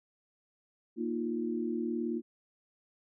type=chord; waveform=sine; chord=Bb suspended fourth; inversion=none; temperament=just; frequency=233.1 / 310.8 / 349.6 Hz; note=Bb3 / Eb4 / F4; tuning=0 / -2 / +2 cents; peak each=-34 / -37 / -35 dBFS; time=0.96-2.22 s; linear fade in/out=50 ms; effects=none

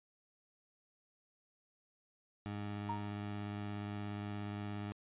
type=tone with vibrato; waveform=20% pulse; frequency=102.9 Hz; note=G#2; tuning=16 cents flat; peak=-35 dBFS; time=2.46-4.92 s; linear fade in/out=0 ms; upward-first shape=triangle; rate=17 Hz; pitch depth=16 cents each way
type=tone with exponential decay; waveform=sine; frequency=932.3 Hz; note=A#5; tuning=in tune; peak=-34 dBFS; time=2.89-3.18 s; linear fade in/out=5 ms; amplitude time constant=61 ms
effects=resampled to 8000 Hz

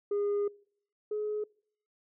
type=tone pair in turn; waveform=sine; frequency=408.4 / 422.6 Hz; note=G#4 / G#4; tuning=-29 / +30 cents; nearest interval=minor second; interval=59 cents; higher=second; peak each=-25 / -29 dBFS; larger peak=first; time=0.11-0.48 / 1.11-1.44 s; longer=first; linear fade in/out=5 ms; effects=noise-tail reverb RT60 0.6 s tail -26 dB re dry + tanh soft clip ceiling -26 dBFS

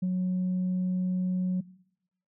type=tone; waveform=sine; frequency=183.3 Hz; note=F#3; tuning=16 cents flat; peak=-23 dBFS; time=0.02-1.61 s; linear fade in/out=10 ms; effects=noise-tail reverb RT60 0.8 s tail -21 dB re dry + tanh soft clip ceiling -23 dBFS

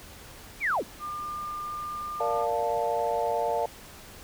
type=linear sweep; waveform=sine; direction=down; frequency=2489 to 123.7 Hz; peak=-23 dBFS; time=0.6-0.84 s; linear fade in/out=50 ms
type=tone; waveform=sine; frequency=1200 Hz; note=D6; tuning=37 cents sharp; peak=-32 dBFS; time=0.99-2.47 s; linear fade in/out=50 ms
type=chord; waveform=sine; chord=Bb major seventh; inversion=none; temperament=equal; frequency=466.2 / 587.3 / 698.5 / 880 Hz; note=Bb4 / D5 / F5 / A5; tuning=0 / 0 / 0 / 0 cents; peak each=-30 / -30 / -29 / -30 dBFS; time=2.2-3.66 s; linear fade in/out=5 ms
effects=tanh soft clip ceiling -15 dBFS + pink hiss -47 dBFS RMS until 4.23 s

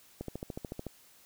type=click train; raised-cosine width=2 ms; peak=-24 dBFS; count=10; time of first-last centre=0.21-0.867 s; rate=13.7 Hz; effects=white hiss -60 dBFS RMS until 1.25 s

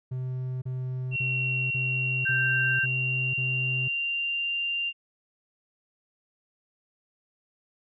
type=tone bursts; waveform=triangle; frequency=128.2 Hz; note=C3; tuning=35 cents flat; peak=-27 dBFS; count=7; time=0.11-3.884 s; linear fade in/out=10 ms; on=510 ms; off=34 ms
type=tone with pitch glide; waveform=sine; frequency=2735 to 2784 Hz; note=F7 to F7; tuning=-37 to -6 cents; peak=-26 dBFS; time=1.11-4.93 s; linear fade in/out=50 ms; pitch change=+31 cents; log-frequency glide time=1.28-4.55 s
type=tone; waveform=sine; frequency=1568 Hz; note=G6; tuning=in tune; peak=-24 dBFS; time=2.25-2.86 s; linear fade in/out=20 ms
effects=none

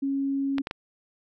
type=tone; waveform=sine; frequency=274.9 Hz; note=C#4; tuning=14 cents flat; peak=-24 dBFS; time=0.02-0.62 s; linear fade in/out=10 ms
type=clicks; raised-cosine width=0.3 ms; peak=-15 dBFS; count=3; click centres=0.583 / 0.671 / 0.711 s
effects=none

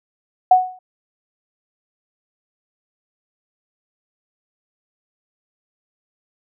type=tone with exponential decay; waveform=sine; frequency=739 Hz; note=F#5; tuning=2 cents flat; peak=-4 dBFS; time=0.51-0.79 s; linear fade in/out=5 ms; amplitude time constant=60 ms; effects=none

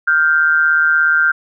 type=tone pair together; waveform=sine; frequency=1403.1 / 1560 Hz; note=F6 / G6; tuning=+8 / -9 cents; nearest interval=major second; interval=183 cents; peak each=-12 / -14 dBFS; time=0.07-1.32 s; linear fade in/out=10 ms; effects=none

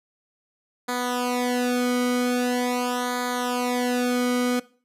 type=tone with flanger; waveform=sawtooth; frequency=246.9 Hz; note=B3; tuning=in tune; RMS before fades=-24 dBFS; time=0.88-4.6 s; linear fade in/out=10 ms; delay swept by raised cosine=0.36 to 1.14 ms; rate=0.43 Hz; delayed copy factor=-0.95; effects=noise-tail reverb RT60 0.4 s tail -20 dB re dry + resampled to 32000 Hz

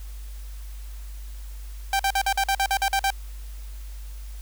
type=tone bursts; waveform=sawtooth; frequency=784 Hz; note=G5; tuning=in tune; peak=-16 dBFS; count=11; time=1.93-3.104 s; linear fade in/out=2 ms; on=64 ms; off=47 ms; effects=added 50 Hz sine -34 dBFS peak until 4.41 s + white hiss -51 dBFS RMS until 4.41 s

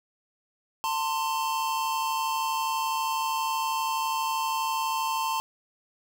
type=tone pair together; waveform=square; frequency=894.1 / 1046.5 Hz; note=A5 / C6; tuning=+28 / 0 cents; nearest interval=minor third; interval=272 cents; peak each=-29 / -30 dBFS; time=0.84-5.4 s; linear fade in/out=0 ms; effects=9-bit

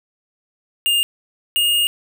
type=tone pair in turn; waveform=square; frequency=2820 / 2845 Hz; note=F7 / F7; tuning=+16 / +31 cents; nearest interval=unison; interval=15 cents; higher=second; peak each=-15 dBFS; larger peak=neither; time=0.86-1.03 / 1.56-1.87 s; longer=second; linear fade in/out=0 ms; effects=none

